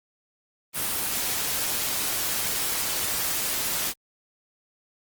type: noise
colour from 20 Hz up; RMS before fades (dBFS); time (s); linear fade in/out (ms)
white; -27; 0.73-3.94; 50
effects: Opus 24 kbps